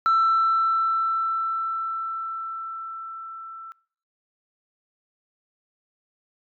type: tone with level ramp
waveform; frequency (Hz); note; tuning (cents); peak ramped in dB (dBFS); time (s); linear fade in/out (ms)
sine; 1333; E6; +19; -14 to -37; 0.06-3.72; 0
effects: noise-tail reverb RT60 0.6 s tail -25 dB re dry + tanh soft clip ceiling -14 dBFS